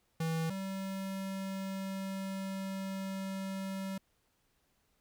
square tone pair in turn, 162.5 / 192.85 Hz, E3 / G3, -24 / -28 cents, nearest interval minor third, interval 296 cents, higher second, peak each -32 / -37 dBFS, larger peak first, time 0.2-0.5 / 0.5-3.98 s, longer second, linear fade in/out 5 ms, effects pink hiss -75 dBFS RMS until 5 s

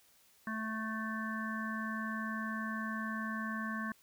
harmonic tone, 219.9 Hz, A3, 1 cent flat, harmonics 1 / 3 / 5 / 7 / 8, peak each -38 / -51 / -42 / -43 / -43 dBFS, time 0.47-3.92 s, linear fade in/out 2 ms, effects white hiss -66 dBFS RMS until 4.02 s

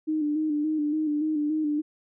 sine tone with vibrato, 303.7 Hz, D#4, 42 cents flat, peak -23 dBFS, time 0.07-1.82 s, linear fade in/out 20 ms, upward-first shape square, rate 3.5 Hz, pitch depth 41 cents each way, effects none

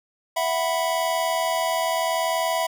square chord, E suspended second, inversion none, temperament equal, 659.3 / 740 / 987.8 Hz, E5 / F#5 / B5, 0 / 0 / 0 cents, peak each -25 / -29 / -27 dBFS, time 0.36-2.67 s, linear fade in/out 10 ms, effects none

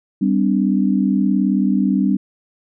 sine chord, G suspended fourth, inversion none, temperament equal with one note detuned, 196 / 254.9 / 293.7 Hz, G3 / C4 / D4, 0 / -45 / 0 cents, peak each -16 / -19 / -20 dBFS, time 0.21-2.17 s, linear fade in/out 10 ms, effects none

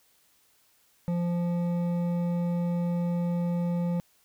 sine tone with hard clipping, 173.6 Hz, F3, 10 cents flat, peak -27 dBFS, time 1.08-4 s, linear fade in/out 0 ms, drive 9 dB, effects white hiss -65 dBFS RMS until 4.24 s

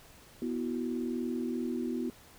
sine chord, B suspended fourth, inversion none, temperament equal, 246.9 / 329.6 / 370 Hz, B3 / E4 / F#4, 0 / 0 / 0 cents, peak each -33 / -37 / -38 dBFS, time 0.42-2.1 s, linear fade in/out 2 ms, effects pink hiss -56 dBFS RMS until 2.38 s

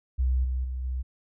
sine tone with level steps, 63.7 Hz, C2, 46 cents flat, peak -21 / -25 / -29 / -27 dBFS, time 0.18-1.03 s, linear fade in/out 20 ms, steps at 0.44 / 0.64 / 0.84 s, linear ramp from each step 5 ms, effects none

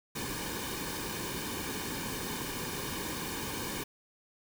pink noise with comb filter, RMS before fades -37 dBFS, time 0.15-3.84 s, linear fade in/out 10 ms, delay 1.5 ms, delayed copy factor -0.7, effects none

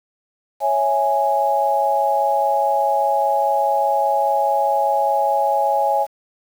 sine chord, C# minor, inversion none, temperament equal, 554.4 / 659.3 / 830.6 Hz, C#5 / E5 / G#5, 0 / 0 / 0 cents, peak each -21 / -22 / -17 dBFS, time 0.6-6.07 s, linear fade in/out 50 ms, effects 7-bit

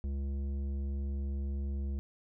sine tone with tanh clipping, 69.3 Hz, C#2, in tune, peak -34 dBFS, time 0.04-1.99 s, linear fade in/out 0 ms, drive 11 dB, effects none

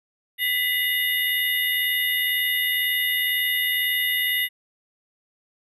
sine tone cluster, 1994 / 2076 / 2883 / 3620 / 11400 Hz, B6 / C7 / F#7 / A7 / F9, +16 / -14 / -46 / +48 / +34 cents, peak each -24 / -32 / -27 / -29 / -27 dBFS, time 0.38-4.49 s, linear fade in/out 50 ms, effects none

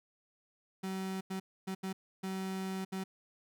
35% pulse tone bursts at uneven times, 190 Hz, F#3, 46 cents sharp, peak -34 dBFS, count 6, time 0.83-1.21 / 1.3-1.4 / 1.67-1.75 / 1.83-1.93 / 2.23-2.85 / 2.92-3.04 s, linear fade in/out 10 ms, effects none

